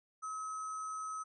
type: tone with sample-and-hold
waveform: sine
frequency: 1280 Hz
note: D#6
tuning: 49 cents sharp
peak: -38 dBFS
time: 0.22-1.24 s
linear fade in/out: 20 ms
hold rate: 7350 Hz
effects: resampled to 22050 Hz